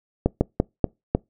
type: slowing click train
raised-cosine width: 2 ms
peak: -4 dBFS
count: 5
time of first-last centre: 0.26-1.15 s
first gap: 150 ms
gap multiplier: 1.27
effects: noise-tail reverb RT60 0.2 s tail -25 dB re dry